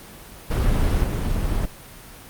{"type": "noise with level steps", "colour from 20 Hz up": "brown", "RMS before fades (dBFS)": [-19, -22], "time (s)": [0.5, 1.66], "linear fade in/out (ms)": 10, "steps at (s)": 1.04, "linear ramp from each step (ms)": 2, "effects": ["pink hiss -42 dBFS RMS until 2.29 s", "Opus 32 kbps"]}